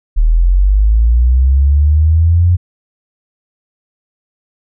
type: linear sweep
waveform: sine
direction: up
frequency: 37.3 to 89.7 Hz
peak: -6 dBFS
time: 0.16-2.57 s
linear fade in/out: 20 ms
effects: none